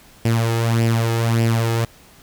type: tone with flanger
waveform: sawtooth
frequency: 114.9 Hz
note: A#2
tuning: 25 cents flat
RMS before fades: -18 dBFS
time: 0.25-1.85 s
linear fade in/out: 5 ms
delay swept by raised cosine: 0.38 to 2.38 ms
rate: 1.7 Hz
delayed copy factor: +0.6
effects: pink hiss -48 dBFS RMS until 2.22 s